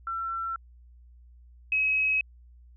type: tone pair in turn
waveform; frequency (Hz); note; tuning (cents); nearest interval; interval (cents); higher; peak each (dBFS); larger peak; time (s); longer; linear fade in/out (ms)
sine; 1348 / 2554; E6 / D#7; +38 / +45; major seventh; 1107; second; -29 / -22; second; 0.07-0.56 / 1.72-2.21; neither; 2
effects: added 60 Hz sine -50 dBFS peak until 2.76 s